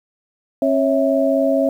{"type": "tone cluster", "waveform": "sine", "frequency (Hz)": [270.1, 551, 655], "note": ["C#4", "C#5", "E5"], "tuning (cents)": [-45, -11, -11], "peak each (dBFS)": -18, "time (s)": [0.62, 1.69], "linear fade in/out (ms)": 2, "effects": ["8-bit"]}